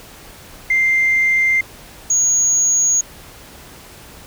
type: tone pair in turn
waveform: sine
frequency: 2093 / 6660 Hz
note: C7 / G#8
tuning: 0 / +4 cents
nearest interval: octave + minor sixth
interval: 2004 cents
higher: second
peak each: -11 dBFS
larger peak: neither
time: 0.7-1.61 / 2.1-3.01 s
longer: neither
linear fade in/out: 5 ms
effects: tanh soft clip ceiling -8 dBFS + pink hiss -40 dBFS RMS until 4.26 s